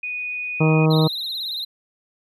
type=tone; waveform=sine; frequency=2477 Hz; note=D#7; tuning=8 cents flat; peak=-25 dBFS; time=0.03-0.86 s; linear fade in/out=5 ms
type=harmonic tone; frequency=157.4 Hz; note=D#3; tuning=20 cents sharp; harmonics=1 / 2 / 3 / 4 / 5 / 6 / 7 / 8; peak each=-15 / -22 / -22 / -28 / -31 / -31 / -33 / -34 dBFS; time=0.6-1.08 s; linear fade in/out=10 ms
type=tone with vibrato; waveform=triangle; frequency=3904 Hz; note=B7; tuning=21 cents flat; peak=-24 dBFS; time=0.9-1.65 s; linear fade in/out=10 ms; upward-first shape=triangle; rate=18 Hz; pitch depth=130 cents each way
effects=none